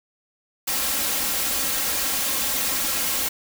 white noise with comb filter, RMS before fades -24 dBFS, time 0.67-3.29 s, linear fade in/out 10 ms, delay 3.7 ms, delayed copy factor +0.6, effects none

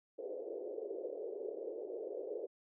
white band-pass noise, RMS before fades -43 dBFS, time 0.18-2.47 s, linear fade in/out 10 ms, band 370 to 530 Hz, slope 48 dB/octave, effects none

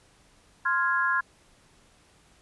sine chord, F minor, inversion second, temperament equal, 1046.5 / 1396.9 / 1661.2 Hz, C6 / F6 / Ab6, 0 / 0 / 0 cents, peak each -27 / -27 / -26 dBFS, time 0.65-1.21 s, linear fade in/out 10 ms, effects pink hiss -60 dBFS RMS until 2.41 s + resampled to 24000 Hz

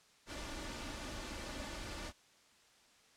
pink noise with comb filter, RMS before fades -44 dBFS, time 0.26-2.13 s, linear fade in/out 50 ms, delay 3.4 ms, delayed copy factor +0.55, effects white hiss -66 dBFS RMS until 3.16 s + low-pass 7000 Hz 12 dB/octave

